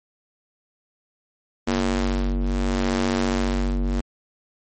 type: ring-modulated tone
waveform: sawtooth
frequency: 94.9 Hz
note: F#2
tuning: 44 cents sharp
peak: -13 dBFS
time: 1.67-4.01 s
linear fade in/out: 10 ms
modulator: 142 Hz
effects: MP3 32 kbps